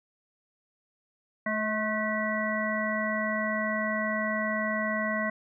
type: harmonic tone with a mistuned harmonic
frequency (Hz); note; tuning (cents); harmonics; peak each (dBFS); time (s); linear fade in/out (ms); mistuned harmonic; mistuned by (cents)
216.3; A3; -29; 1 / 3 / 5 / 7 / 9; -32 / -32 / -35 / -37 / -31; 1.46-5.3; 5; 3; -20
effects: none